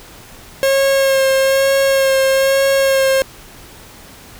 45% pulse tone with vibrato, 540 Hz, C#5, 45 cents flat, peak -11 dBFS, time 0.63-3.22 s, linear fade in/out 0 ms, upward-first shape sine, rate 1.1 Hz, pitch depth 19 cents each way, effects pink hiss -39 dBFS RMS until 4.39 s

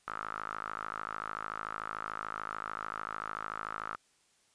sawtooth tone with band-pass filter, 53.5 Hz, A1, 48 cents flat, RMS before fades -40 dBFS, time 0.07-3.96 s, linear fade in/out 5 ms, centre 1300 Hz, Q 7.6, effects white hiss -69 dBFS RMS until 4.54 s + resampled to 22050 Hz

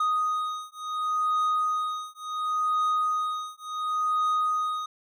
triangle beating tone pair, 1244.5 / 1245.2 Hz, D#6 / D#6, 0 / +1 cents, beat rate 0.7 Hz, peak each -26 / -26 dBFS, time 0-4.86 s, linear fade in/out 5 ms, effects none

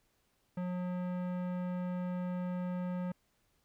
sine tone with tanh clipping, 180 Hz, F#3, 47 cents flat, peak -36 dBFS, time 0.57-3.12 s, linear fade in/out 5 ms, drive 17 dB, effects pink hiss -75 dBFS RMS until 3.64 s

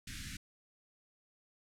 pink band-stop noise, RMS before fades -44 dBFS, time 0.07-0.37 s, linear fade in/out 5 ms, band 280 to 1500 Hz, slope 48 dB/octave, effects low-pass 10000 Hz 12 dB/octave

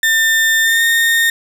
35% pulse tone with pitch glide, 1800 to 1835.7 Hz, A6 to A#6, +39 to -27 cents, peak -9 dBFS, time 0.03-1.3 s, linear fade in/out 2 ms, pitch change +34 cents, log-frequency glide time 0.64-0.83 s, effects none

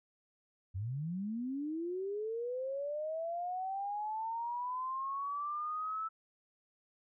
sine linear sweep, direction up, 87.31 to 1318.5 Hz, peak -35 dBFS, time 0.74-6.09 s, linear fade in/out 20 ms, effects none

